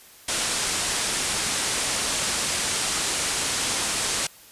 white low-pass noise, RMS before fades -26 dBFS, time 0.28-4.27 s, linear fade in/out 5 ms, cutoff 9800 Hz, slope 48 dB/octave, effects white hiss -49 dBFS RMS until 4.51 s + resampled to 32000 Hz

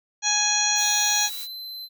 harmonic tone, 833 Hz, G#5, 5 cents sharp, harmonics 1 / 2 / 3 / 4 / 5 / 7 / 8, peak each -29 / -30 / -30 / -30 / -26 / -25 / -25 dBFS, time 0.22-1.3 s, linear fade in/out 50 ms
blue noise, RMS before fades -36 dBFS, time 0.75-1.48 s, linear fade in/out 50 ms
square tone with pitch glide, 3729 to 4067 Hz, A#7 to C8, 0 to -50 cents, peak -34 dBFS, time 0.79-1.89 s, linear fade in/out 50 ms, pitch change +150 cents, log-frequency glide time 1-1.53 s
effects none

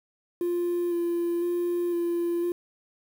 triangle tone with vibrato, 346.2 Hz, F4, 15 cents flat, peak -21 dBFS, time 0.41-2.52 s, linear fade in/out 2 ms, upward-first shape square, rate 0.99 Hz, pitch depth 14 cents each way, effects tanh soft clip ceiling -20 dBFS + 8-bit

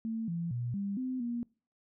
sine tone with pitch steps, 224.6 / 169.2 / 120.7 / 199.5 / 256.8 / 237.9 Hz, A3 / E3 / B2 / G3 / C4 / A#3, +36 / +45 / -39 / +31 / -32 / +35 cents, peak -32 dBFS, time 0.05-1.43 s, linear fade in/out 0 ms, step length 230 ms, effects noise-tail reverb RT60 0.4 s tail -25 dB re dry

